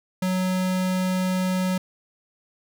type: tone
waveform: square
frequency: 185 Hz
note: F#3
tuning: in tune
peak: -22 dBFS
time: 0.22-1.78 s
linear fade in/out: 5 ms
effects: none